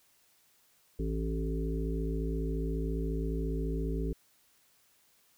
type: harmonic tone with a mistuned harmonic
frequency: 54.5 Hz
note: A1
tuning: 16 cents flat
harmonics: 1 / 3 / 5 / 7 / 8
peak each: -32 / -37 / -39 / -40 / -41 dBFS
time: 0.99-4.13 s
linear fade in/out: 5 ms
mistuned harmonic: 1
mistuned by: +30 cents
effects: white hiss -67 dBFS RMS until 5.37 s